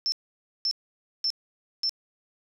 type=tone bursts; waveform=sine; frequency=5340 Hz; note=E8; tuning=22 cents sharp; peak=-23 dBFS; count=4; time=0.06-1.894 s; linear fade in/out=0 ms; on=61 ms; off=530 ms; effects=none